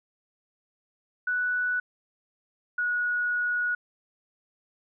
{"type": "tone pair in turn", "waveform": "sine", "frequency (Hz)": [1480, 1457.9], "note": ["F#6", "F#6"], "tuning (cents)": [0, -26], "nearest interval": "unison", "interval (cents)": 26, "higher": "first", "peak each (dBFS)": -24, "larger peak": "neither", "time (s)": [[1.27, 1.8], [2.78, 3.75]], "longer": "second", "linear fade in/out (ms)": 5, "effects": []}